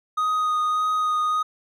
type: tone with vibrato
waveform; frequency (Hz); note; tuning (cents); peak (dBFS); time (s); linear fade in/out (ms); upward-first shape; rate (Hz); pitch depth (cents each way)
triangle; 1244.5; D#6; 0; -18; 0.17-1.43; 10; sine; 1.7; 12
effects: none